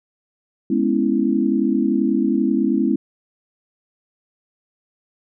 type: chord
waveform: sine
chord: C# minor seventh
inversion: second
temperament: equal with one note detuned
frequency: 208.9 / 246.9 / 277.2 / 329.6 Hz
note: G#3 / B3 / C#4 / E4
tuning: +10 / 0 / 0 / 0 cents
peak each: -21 dBFS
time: 0.7-2.96 s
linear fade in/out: 5 ms
effects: none